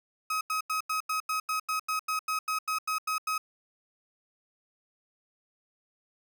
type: tone bursts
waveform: 35% pulse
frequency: 1269 Hz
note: D#6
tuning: 34 cents sharp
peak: -26 dBFS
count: 16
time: 0.3-3.38 s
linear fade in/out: 5 ms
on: 110 ms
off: 88 ms
effects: none